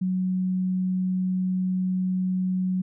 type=tone; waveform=sine; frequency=185 Hz; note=F#3; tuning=in tune; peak=-22 dBFS; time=0.01-2.82 s; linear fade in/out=10 ms; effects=none